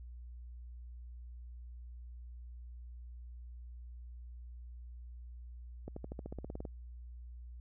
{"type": "accelerating click train", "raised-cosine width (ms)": 2, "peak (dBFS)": -29, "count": 13, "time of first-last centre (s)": [5.88, 6.652], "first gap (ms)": 84, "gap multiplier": 0.95, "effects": ["added 60 Hz sine -46 dBFS peak until 7.6 s"]}